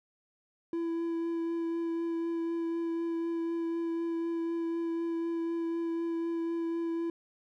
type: tone with vibrato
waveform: triangle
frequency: 333.9 Hz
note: E4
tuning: 22 cents sharp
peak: -28 dBFS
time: 0.73-7.1 s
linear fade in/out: 2 ms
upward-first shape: triangle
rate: 4 Hz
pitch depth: 14 cents each way
effects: none